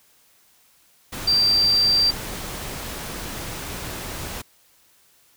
sine tone in noise, 4699 Hz, D8, in tune, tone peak -15 dBFS, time 1.27-2.11 s, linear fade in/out 10 ms, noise pink, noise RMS -32 dBFS, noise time 1.12-4.42 s, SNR +14 dB, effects white hiss -58 dBFS RMS until 5.36 s

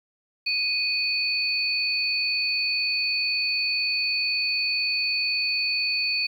sine tone pair together, 2489 / 4471 Hz, D#7 / C#8, 0 / +14 cents, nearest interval minor seventh, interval 1014 cents, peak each -25 dBFS, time 0.46-6.27 s, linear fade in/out 10 ms, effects 9-bit

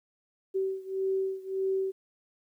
sine beating tone pair, 382.8 / 384.5 Hz, G4 / G4, -41 / -33 cents, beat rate 1.7 Hz, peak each -30 / -32 dBFS, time 0.54-1.92 s, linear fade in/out 20 ms, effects 11-bit

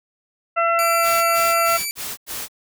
harmonic tone, 674 Hz, E5, 38 cents sharp, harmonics 1 / 2 / 3 / 4, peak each -20 / -18 / -28 / -27 dBFS, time 0.56-1.78 s, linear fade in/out 20 ms
10% pulse tone with vibrato, 2320 Hz, D7, 22 cents flat, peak -15 dBFS, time 0.79-1.91 s, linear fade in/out 0 ms, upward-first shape sine, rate 1.8 Hz, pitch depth 11 cents each way
white noise bursts, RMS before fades -29 dBFS, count 5, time 1.02-2.484 s, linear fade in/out 50 ms, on 220 ms, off 91 ms
effects none

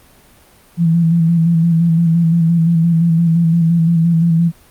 sine tone with vibrato, 166.7 Hz, E3, 20 cents sharp, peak -9 dBFS, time 0.77-4.52 s, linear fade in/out 50 ms, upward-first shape square, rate 5.8 Hz, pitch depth 33 cents each way, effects pink hiss -47 dBFS RMS until 4.7 s + Opus 32 kbps

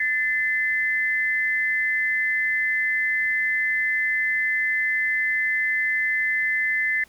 sine tone pair together, 1760 / 2048 Hz, A6 / C7, 0 / -38 cents, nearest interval minor third, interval 262 cents, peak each -23 dBFS, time 0-7.04 s, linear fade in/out 5 ms, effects pink hiss -55 dBFS RMS until 7.08 s

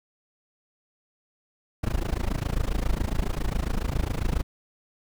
brown noise with amplitude modulation, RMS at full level -22 dBFS, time 1.83-4.43 s, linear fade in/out 10 ms, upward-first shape sine, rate 27.3 Hz, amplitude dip 95%, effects none

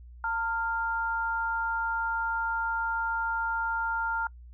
sine tone pair together, 906.5 / 1396.9 Hz, A#5 / F6, -49 / 0 cents, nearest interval perfect fifth, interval 749 cents, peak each -30 / -29 dBFS, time 0.24-4.27 s, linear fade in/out 2 ms, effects noise-tail reverb RT60 0.1 s tail -26 dB re dry + added 60 Hz sine -45 dBFS peak until 4.53 s

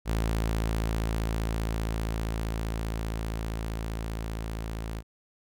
sawtooth tone with level ramp, 55.2 Hz, A1, 6 cents sharp, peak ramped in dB -21 to -29 dBFS, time 0.05-5.03 s, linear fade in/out 50 ms, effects none

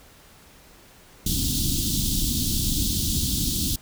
pink band-stop noise, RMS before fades -24 dBFS, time 1.26-3.76 s, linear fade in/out 5 ms, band 310 to 3300 Hz, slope 48 dB/octave, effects pink hiss -51 dBFS RMS until 3.81 s

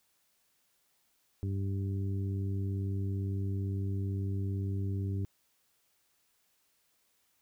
harmonic tone, 97.8 Hz, G2, 4 cents flat, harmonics 1 / 2 / 3 / 4, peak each -31 / -41 / -43 / -46 dBFS, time 1.43-5.25 s, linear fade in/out 0 ms, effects white hiss -73 dBFS RMS until 7.41 s

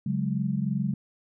sine chord, C# suspended fourth, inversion none, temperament equal with one note detuned, 140.44 / 185 / 207.7 Hz, C#3 / F#3 / G#3, +23 / 0 / 0 cents, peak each -29 dBFS, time 0.06-0.94 s, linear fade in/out 5 ms, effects none

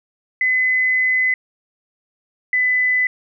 sine tone pair in turn, 2025 / 2004 Hz, B6 / B6, +43 / +25 cents, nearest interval unison, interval 18 cents, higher first, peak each -14 dBFS, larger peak neither, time 0.41-1.34 / 2.53-3.07 s, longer first, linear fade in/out 2 ms, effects none

